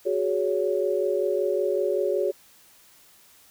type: chord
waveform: sine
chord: F# suspended second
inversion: none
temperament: equal with one note detuned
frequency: 370 / 415.3 / 562.1 Hz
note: F#4 / G#4 / C#5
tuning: 0 / 0 / +24 cents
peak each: -26 dBFS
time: 0.05-2.32 s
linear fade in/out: 20 ms
effects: white hiss -55 dBFS RMS until 3.5 s